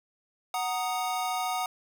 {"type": "chord", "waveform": "square", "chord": "D# minor", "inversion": "first", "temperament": "equal", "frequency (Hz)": [740, 932.3, 1244.5], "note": ["F#5", "A#5", "D#6"], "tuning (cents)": [0, 0, 0], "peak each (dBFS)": [-31, -36, -35], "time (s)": [0.54, 1.66], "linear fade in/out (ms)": 2, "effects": []}